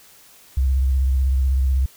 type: tone with vibrato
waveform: sine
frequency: 66 Hz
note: C2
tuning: 16 cents sharp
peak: -15 dBFS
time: 0.57-1.86 s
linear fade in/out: 5 ms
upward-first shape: sine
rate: 16 Hz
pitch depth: 71 cents each way
effects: white hiss -49 dBFS RMS until 1.96 s